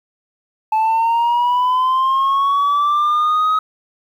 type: linear sweep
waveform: sine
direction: up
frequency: 868 to 1271 Hz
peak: -10 dBFS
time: 0.72-3.59 s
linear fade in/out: 5 ms
effects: tanh soft clip ceiling -12 dBFS + 8-bit